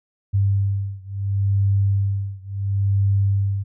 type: beating tone pair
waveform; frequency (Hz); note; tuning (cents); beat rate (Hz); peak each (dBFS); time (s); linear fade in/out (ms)
sine; 98.7 / 99.42; G2 / G2; +12 / +25; 0.72; -20 / -21; 0.33-3.64; 20
effects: none